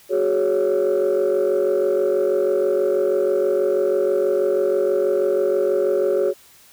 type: chord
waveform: sine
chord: F# suspended second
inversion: none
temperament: just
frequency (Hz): 370 / 416.2 / 555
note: F#4 / G#4 / C#5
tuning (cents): 0 / +4 / +2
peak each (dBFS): -19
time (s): 0.09-6.34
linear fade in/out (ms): 50
effects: tanh soft clip ceiling -12 dBFS + white hiss -50 dBFS RMS until 6.72 s